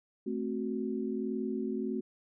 sine chord, F# diminished, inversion first, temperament equal, 220 / 261.6 / 370 Hz, A3 / C4 / F#4, 0 / 0 / 0 cents, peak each -35 / -36 / -36 dBFS, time 0.26-2.01 s, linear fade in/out 10 ms, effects none

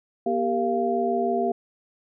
sine tone cluster, 240.4 / 395.3 / 461.6 / 691 Hz, B3 / G4 / A#4 / F5, -46 / +15 / -17 / -19 cents, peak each -28 / -25 / -31 / -25 dBFS, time 0.26-1.52 s, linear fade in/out 5 ms, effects none

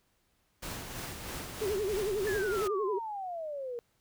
pink noise with tremolo, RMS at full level -39 dBFS, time 0.62-2.68 s, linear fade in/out 10 ms, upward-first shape sine, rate 3.1 Hz, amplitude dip 40%
sine tone with vibrato, 403.5 Hz, G#4, 50 cents flat, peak -29 dBFS, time 1.61-2.99 s, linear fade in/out 10 ms, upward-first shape sine, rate 11 Hz, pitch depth 140 cents each way
sine exponential sweep, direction down, 1756 to 465.3 Hz, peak -35 dBFS, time 2.27-3.79 s, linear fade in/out 0 ms
effects pink hiss -73 dBFS RMS until 4 s

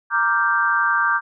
sine chord, G minor seventh, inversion first, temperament equal, 932.3 / 1174.7 / 1396.9 / 1568 Hz, Bb5 / D6 / F6 / G6, 0 / 0 / 0 / 0 cents, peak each -25 / -20 / -25 / -19 dBFS, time 0.1-1.21 s, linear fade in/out 50 ms, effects none

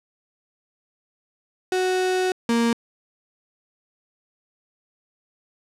35% pulse tone pair in turn, 370 / 233.1 Hz, F#4 / A#3, 0 / 0 cents, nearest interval minor sixth, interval 800 cents, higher first, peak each -18 / -16 dBFS, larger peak second, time 1.72-2.32 / 2.49-2.73 s, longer first, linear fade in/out 2 ms, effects low-pass 9000 Hz 12 dB/octave

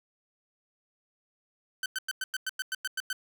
sawtooth tone bursts, 1531 Hz, G6, 41 cents flat, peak -26 dBFS, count 11, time 1.83-3.129 s, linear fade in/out 2 ms, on 29 ms, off 98 ms, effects none

